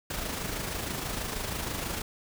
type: noise with amplitude modulation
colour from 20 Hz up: pink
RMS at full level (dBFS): -32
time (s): 0.1-2.02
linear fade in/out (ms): 5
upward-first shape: sine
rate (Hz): 26.2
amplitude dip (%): 45
effects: none